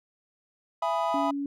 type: chord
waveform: triangle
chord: E major seventh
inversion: none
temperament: equal with one note detuned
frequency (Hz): 668.8 / 830.6 / 987.8 / 1244.5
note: E5 / G#5 / B5 / D#6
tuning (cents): +25 / 0 / 0 / 0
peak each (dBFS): -27 / -30 / -27 / -32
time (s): 0.82-1.31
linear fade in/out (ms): 5
type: tone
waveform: sine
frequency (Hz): 282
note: C#4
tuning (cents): +30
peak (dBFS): -28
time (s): 1.14-1.46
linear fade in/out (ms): 2
effects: none